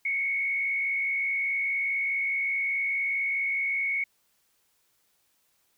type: tone with frequency modulation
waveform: sine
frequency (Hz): 2208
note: C#7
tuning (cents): -7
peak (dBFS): -25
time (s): 0.05-4.04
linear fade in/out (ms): 5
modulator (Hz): 64.8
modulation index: 0.73
effects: white hiss -70 dBFS RMS until 5.77 s